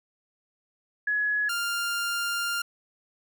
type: tone pair in turn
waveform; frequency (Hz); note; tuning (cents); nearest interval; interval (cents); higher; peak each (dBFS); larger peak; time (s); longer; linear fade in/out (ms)
sine / sawtooth; 1687 / 1398.4; G#6 / F6; +27 / +2; minor third; 325; first; -23; neither; 1.07-1.49 / 1.49-2.62; second; 5
effects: none